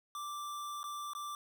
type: tone with dropouts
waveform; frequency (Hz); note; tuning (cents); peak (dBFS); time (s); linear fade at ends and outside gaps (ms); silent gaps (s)
square; 1174.7; D6; 0; -40; 0.15-1.35; 1; 0.831-0.84 / 1.134-1.15
effects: none